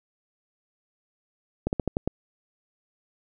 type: slowing click train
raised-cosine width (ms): 2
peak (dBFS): -11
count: 6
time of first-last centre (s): 1.67-2.076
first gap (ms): 59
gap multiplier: 1.16
effects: none